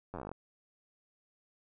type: slowing click train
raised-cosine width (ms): 1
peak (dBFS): -27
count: 12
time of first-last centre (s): 0.14-0.316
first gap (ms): 10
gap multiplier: 1.09
effects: none